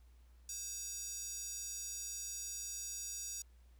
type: tone with high-pass filter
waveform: square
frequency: 523.3 Hz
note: C5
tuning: in tune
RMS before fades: -44 dBFS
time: 0.49-3.42 s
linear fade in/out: 2 ms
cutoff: 6400 Hz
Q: 5.4
effects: added 60 Hz sine -59 dBFS peak until 3.79 s + pink hiss -75 dBFS RMS until 3.79 s